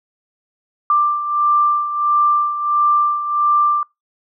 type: beating tone pair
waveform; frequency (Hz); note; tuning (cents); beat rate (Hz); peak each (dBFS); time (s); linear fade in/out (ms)
sine; 1182 / 1183.5; D6 / D6; +11 / +13; 1.5; -14 / -20; 0.9-3.83; 2
effects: noise-tail reverb RT60 0.2 s tail -24 dB re dry